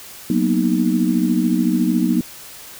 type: chord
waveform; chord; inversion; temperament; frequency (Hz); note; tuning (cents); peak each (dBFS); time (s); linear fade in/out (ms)
sine; B major seventh; second; equal; 185 / 233.1 / 246.9 / 311.1; F#3 / A#3 / B3 / D#4; 0 / 0 / 0 / 0; -20; 0.3-2.21; 2
effects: white hiss -38 dBFS RMS until 2.79 s